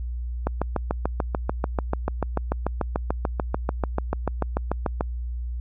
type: click train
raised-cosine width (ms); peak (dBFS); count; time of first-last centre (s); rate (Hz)
1; -9; 32; 0.47-5.009; 6.83
effects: added 60 Hz sine -27 dBFS peak until 5.6 s